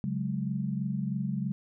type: chord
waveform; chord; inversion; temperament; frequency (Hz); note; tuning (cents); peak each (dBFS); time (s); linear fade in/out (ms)
sine; C# suspended fourth; none; just; 138.59 / 184.79 / 207.9; C#3 / F#3 / G#3; 0 / -2 / +2; -33; 0.04-1.52; 0
effects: none